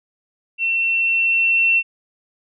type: tone with level ramp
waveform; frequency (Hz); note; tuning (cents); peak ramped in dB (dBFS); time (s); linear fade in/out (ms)
sine; 2704; E7; +43; -17 to -12; 0.58-1.83; 50
effects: none